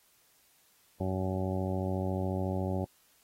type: harmonic tone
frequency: 94 Hz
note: F#2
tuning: 28 cents sharp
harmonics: 1 / 2 / 3 / 4 / 5 / 6 / 7 / 8 / 9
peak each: -33 / -35 / -39 / -38 / -47 / -39 / -45 / -43 / -46 dBFS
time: 1-2.85 s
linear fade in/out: 5 ms
effects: white hiss -66 dBFS RMS until 3.23 s + AAC 48 kbps